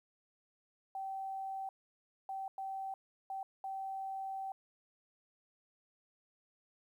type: tone bursts at uneven times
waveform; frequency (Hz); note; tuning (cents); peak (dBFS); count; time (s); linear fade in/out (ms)
sine; 773; G5; -24; -38; 5; 0.95-1.69 / 2.29-2.48 / 2.58-2.94 / 3.3-3.43 / 3.64-4.52; 2
effects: 12-bit